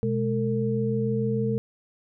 sine tone cluster, 124.8 / 211.4 / 452.7 Hz, B2 / G#3 / A4, +19 / +31 / +49 cents, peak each -27 dBFS, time 0.03-1.58 s, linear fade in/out 0 ms, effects none

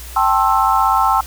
sine chord, A minor seventh, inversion third, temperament equal with one note detuned, 784 / 880 / 1062.3 / 1318.5 Hz, G5 / A5 / C6 / E6, 0 / 0 / +26 / 0 cents, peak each -17 dBFS, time 0.16-1.21 s, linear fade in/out 5 ms, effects added 60 Hz sine -32 dBFS peak until 1.26 s + white hiss -36 dBFS RMS until 1.26 s

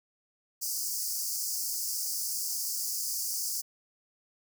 pink high-pass noise, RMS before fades -33 dBFS, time 0.61-3.62 s, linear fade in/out 20 ms, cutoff 4700 Hz, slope 96 dB/octave, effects none

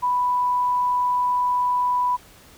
sine tone, 989 Hz, B5, 2 cents sharp, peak -18 dBFS, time 0.02-2.17 s, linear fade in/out 20 ms, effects pink hiss -49 dBFS RMS until 2.57 s

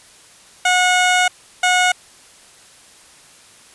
15% pulse tone bursts at uneven times, 728 Hz, F#5, 28 cents flat, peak -6 dBFS, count 2, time 0.65-1.28 / 1.63-1.92 s, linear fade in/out 5 ms, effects white hiss -46 dBFS RMS until 3.74 s + resampled to 24000 Hz

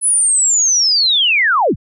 sine linear sweep, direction down, 10220 to 38.89 Hz, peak -10 dBFS, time 0.01-1.76 s, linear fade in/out 50 ms, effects none

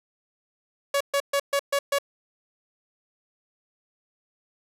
sawtooth tone bursts, 562 Hz, C#5, 24 cents sharp, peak -17 dBFS, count 6, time 0.94-1.986 s, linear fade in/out 5 ms, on 66 ms, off 130 ms, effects resampled to 32000 Hz + 8-bit

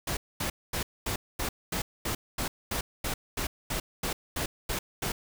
pink noise bursts, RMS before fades -31 dBFS, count 16, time 0.07-5.12 s, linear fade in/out 5 ms, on 100 ms, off 230 ms, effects none

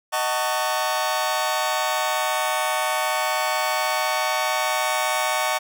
sawtooth chord, D# half-diminished seventh, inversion none, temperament just, 622.3 / 746.7 / 896 / 1120.1 Hz, D#5 / F#5 / A5 / C#6, 0 / +16 / +31 / +18 cents, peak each -23 dBFS, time 0.12-5.59 s, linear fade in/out 20 ms, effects none

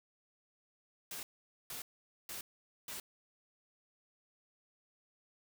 white noise bursts, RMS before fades -44 dBFS, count 4, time 1.11-3 s, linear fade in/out 2 ms, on 120 ms, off 470 ms, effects none

